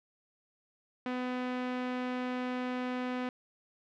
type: tone with low-pass filter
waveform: sawtooth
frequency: 251.1 Hz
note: B3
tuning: 29 cents sharp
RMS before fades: -35 dBFS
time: 1.06-3.29 s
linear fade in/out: 2 ms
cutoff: 2600 Hz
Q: 1
effects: none